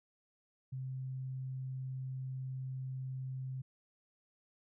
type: tone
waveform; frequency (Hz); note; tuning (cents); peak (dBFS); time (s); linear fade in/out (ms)
sine; 130.81; C3; 0; -38; 0.72-3.62; 10
effects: none